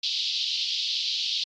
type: band-pass noise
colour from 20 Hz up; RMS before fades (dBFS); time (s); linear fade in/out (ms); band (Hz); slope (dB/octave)
white; -28; 0.03-1.44; 5; 3000 to 4800; 48
effects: AAC 64 kbps